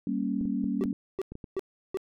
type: chord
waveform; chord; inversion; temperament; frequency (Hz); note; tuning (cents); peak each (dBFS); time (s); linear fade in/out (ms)
sine; G diminished; none; equal; 196 / 233.1 / 277.2; G3 / Bb3 / Db4; 0 / 0 / 0; -31; 0.07-0.93; 2
type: clicks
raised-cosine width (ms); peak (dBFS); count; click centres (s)
3; -27; 7; 0.411 / 0.455 / 0.642 / 0.855 / 1.32 / 1.354 / 1.442
type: tone bursts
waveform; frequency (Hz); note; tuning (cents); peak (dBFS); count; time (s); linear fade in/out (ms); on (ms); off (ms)
triangle; 382.8; G4; -41; -25; 4; 0.81-1.972; 0; 28; 350
effects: none